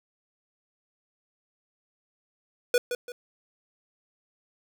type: tone with echo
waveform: square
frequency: 488.6 Hz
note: B4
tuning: 19 cents flat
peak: -19 dBFS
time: 2.74-2.78 s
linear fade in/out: 2 ms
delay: 170 ms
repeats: 2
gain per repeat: -9 dB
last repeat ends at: 3.12 s
effects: none